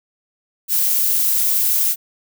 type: noise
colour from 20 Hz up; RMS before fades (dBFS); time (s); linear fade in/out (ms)
violet; -17; 0.68-1.96; 50
effects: none